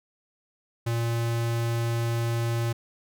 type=tone; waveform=square; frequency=116.54 Hz; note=A#2; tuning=in tune; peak=-25 dBFS; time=0.86-2.73 s; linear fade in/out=10 ms; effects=none